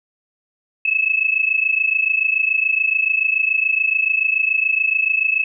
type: tone pair together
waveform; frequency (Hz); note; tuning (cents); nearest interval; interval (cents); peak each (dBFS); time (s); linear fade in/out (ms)
sine; 2583 / 2610; E7 / E7; -36 / -18; unison; 18; -18; 0.85-5.44; 5
effects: none